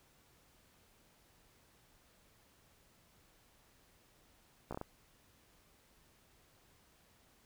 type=slowing click train; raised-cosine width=1 ms; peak=-27 dBFS; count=5; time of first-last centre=4.71-4.814 s; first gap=15 ms; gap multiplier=1.38; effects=pink hiss -68 dBFS RMS until 7.45 s